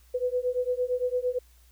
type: beating tone pair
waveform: sine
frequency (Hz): 493.9 / 502.7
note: B4 / B4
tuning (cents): 0 / +31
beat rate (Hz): 8.8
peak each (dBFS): -28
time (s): 0.14-1.39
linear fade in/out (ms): 10
effects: added 60 Hz sine -55 dBFS peak until 1.71 s + white hiss -63 dBFS RMS until 1.71 s